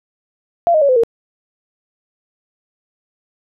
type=tone with pitch steps; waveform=sine; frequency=685 / 620.9 / 562.9 / 510.2 / 462.5 Hz; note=F5 / D#5 / C#5 / C5 / A#4; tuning=-34 / -4 / +26 / -44 / -14 cents; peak=-9 dBFS; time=0.67-1.035 s; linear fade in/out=0 ms; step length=73 ms; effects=none